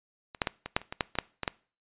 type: clicks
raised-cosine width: 0.3 ms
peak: -26 / -9 / -11 / -19 / -7 / -29 / -19 / -9 / -20 / -8 / -15 / -11 dBFS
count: 12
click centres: 0.348 / 0.418 / 0.472 / 0.66 / 0.765 / 0.816 / 0.925 / 1.008 / 1.154 / 1.187 / 1.433 / 1.478 s
effects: noise-tail reverb RT60 0.4 s tail -22 dB re dry + resampled to 8000 Hz